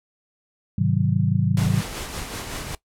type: chord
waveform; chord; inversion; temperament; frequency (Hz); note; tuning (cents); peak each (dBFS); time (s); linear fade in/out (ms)
sine; Ab dominant seventh; none; just; 103.83 / 129.78 / 155.74 / 186.89; Ab2 / C3 / Eb3 / Gb3; 0 / -14 / +2 / +18; -23; 0.78-1.81; 5
type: noise with tremolo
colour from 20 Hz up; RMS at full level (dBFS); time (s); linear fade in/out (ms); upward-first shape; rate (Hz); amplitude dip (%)
pink; -30; 1.57-2.75; 2; sine; 5.3; 40
effects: noise-tail reverb RT60 0.1 s tail -19 dB re dry + low-pass 12000 Hz 12 dB/octave